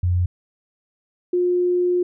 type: tone pair in turn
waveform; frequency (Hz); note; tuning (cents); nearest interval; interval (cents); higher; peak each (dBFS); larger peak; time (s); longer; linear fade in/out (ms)
sine; 89.2 / 356.8; F2 / F4; +37 / +37; 2 octaves; 2400; second; -16; neither; 0.03-0.26 / 1.33-2.03; second; 5
effects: none